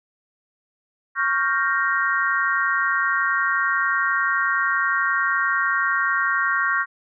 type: chord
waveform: sine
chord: G half-diminished seventh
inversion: second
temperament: equal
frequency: 1108.7 / 1396.9 / 1568 / 1864.7 Hz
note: Db6 / F6 / G6 / Bb6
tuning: 0 / 0 / 0 / 0 cents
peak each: -24 dBFS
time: 1.15-6.86 s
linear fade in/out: 50 ms
effects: none